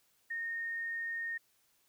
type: tone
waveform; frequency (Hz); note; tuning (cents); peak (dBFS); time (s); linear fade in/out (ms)
sine; 1843; A#6; -20; -35; 0.3-1.38; 10
effects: white hiss -72 dBFS RMS until 1.88 s